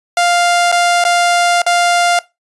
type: tone with dropouts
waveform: sawtooth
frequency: 699 Hz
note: F5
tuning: 1 cent sharp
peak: -6 dBFS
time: 0.17-2.19 s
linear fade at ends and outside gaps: 2 ms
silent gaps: 0.717-0.724 / 1.04-1.05 / 1.619-1.664 s
effects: noise-tail reverb RT60 0.2 s tail -19 dB re dry + resampled to 24000 Hz